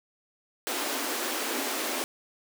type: high-pass noise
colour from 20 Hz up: pink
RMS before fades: -31 dBFS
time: 0.67-2.04 s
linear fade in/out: 0 ms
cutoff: 240 Hz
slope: 96 dB/octave
effects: none